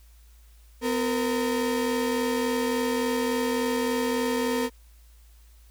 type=tone pair together; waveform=35% pulse; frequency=252.6 / 461.7 Hz; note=B3 / A#4; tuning=+39 / -17 cents; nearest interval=minor seventh; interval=1044 cents; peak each=-25 dBFS; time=0.81-4.7 s; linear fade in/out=50 ms; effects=added 56 Hz sine -50 dBFS peak until 5.7 s + white hiss -62 dBFS RMS until 5.7 s